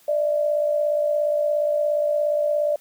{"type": "tone pair together", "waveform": "sine", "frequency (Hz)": [591.9, 649], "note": ["D5", "E5"], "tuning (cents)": [13, -27], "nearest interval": "major second", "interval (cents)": 160, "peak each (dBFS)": [-19, -27], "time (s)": [0.08, 2.76], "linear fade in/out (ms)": 5, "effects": ["white hiss -55 dBFS RMS until 2.8 s"]}